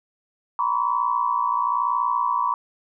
sine tone cluster, 960 / 1021 / 1135 Hz, B5 / C6 / C#6, -49 / -43 / +41 cents, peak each -24 dBFS, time 0.59-2.54 s, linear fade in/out 2 ms, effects none

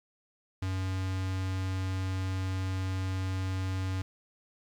square tone with notch filter, 94.3 Hz, F#2, 33 cents sharp, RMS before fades -32 dBFS, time 0.62-4.02 s, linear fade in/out 5 ms, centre 550 Hz, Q 1.4, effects low-pass 7000 Hz 12 dB/octave + 10-bit

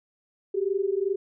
sine tone pair together, 380.8 / 403.4 Hz, F#4 / G4, +50 / +50 cents, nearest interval minor second, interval 100 cents, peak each -26 dBFS, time 0.54-1.16 s, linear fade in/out 10 ms, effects none

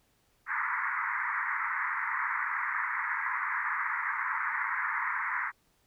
white band-pass noise, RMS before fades -32 dBFS, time 0.46-5.52 s, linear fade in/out 50 ms, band 910 to 2100 Hz, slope 96 dB/octave, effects pink hiss -70 dBFS RMS until 5.86 s

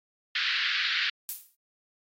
pink band-pass noise, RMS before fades -28 dBFS, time 0.35-1.1 s, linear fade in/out 5 ms, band 1500 to 4500 Hz, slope 48 dB/octave
violet noise with exponential decay, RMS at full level -29 dBFS, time 1.29-1.55 s, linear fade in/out 0 ms, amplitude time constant 56 ms
effects AAC 48 kbps

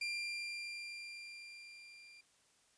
30% pulse tone with level ramp, 2384 Hz, D7, 25 cents sharp, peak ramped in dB -34 to -54 dBFS, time 0.01-2.21 s, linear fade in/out 5 ms, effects white hiss -71 dBFS RMS until 2.77 s + resampled to 22050 Hz

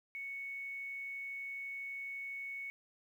sine tone with quantisation, 2217 Hz, C#7, in tune, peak -40 dBFS, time 0.15-2.7 s, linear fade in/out 0 ms, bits 11, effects none

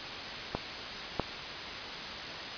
clicks, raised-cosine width 1 ms, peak -16 / -13 dBFS, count 2, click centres 0.55 / 1.197 s, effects white hiss -38 dBFS RMS until 2.57 s + resampled to 11025 Hz

